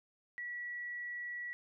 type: tone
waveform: sine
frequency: 1938 Hz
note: B6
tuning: 33 cents flat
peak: -39 dBFS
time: 0.38-1.53 s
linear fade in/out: 0 ms
effects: none